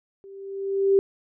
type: tone with level ramp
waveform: sine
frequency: 392 Hz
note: G4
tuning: in tune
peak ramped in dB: -42 to -13 dBFS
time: 0.24-0.99 s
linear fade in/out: 0 ms
effects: none